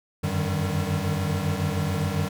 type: tone cluster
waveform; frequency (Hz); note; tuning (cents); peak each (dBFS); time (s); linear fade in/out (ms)
square; 90.8 / 97.9 / 149.8 / 155.4 / 193.6; F#2 / G2 / D3 / D#3 / G3; -32 / -2 / +35 / -2 / -21; -31; 0.23-2.29; 10
effects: none